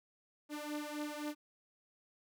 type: beating tone pair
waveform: sawtooth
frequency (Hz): 296 / 299.8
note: D4 / D4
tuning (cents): +14 / +36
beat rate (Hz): 3.8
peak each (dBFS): -38 / -39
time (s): 0.49-1.35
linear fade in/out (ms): 50
effects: none